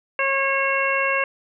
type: harmonic tone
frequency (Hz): 545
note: C#5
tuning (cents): -29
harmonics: 1 / 2 / 3 / 4 / 5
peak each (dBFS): -25 / -25 / -25 / -25 / -25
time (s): 0.19-1.24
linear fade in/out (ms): 2
effects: none